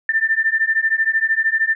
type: beating tone pair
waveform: sine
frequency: 1780 / 1793 Hz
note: A6 / A6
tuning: +20 / +32 cents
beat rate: 13 Hz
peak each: -18 dBFS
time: 0.09-1.75 s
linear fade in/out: 2 ms
effects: none